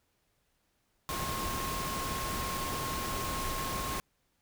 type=tone in noise; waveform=sine; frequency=1075 Hz; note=C6; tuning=47 cents sharp; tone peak=-37 dBFS; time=1.09-4 s; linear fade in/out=0 ms; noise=pink; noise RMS=-36 dBFS; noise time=1.09-4 s; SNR=-4 dB; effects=pink hiss -75 dBFS RMS until 4.41 s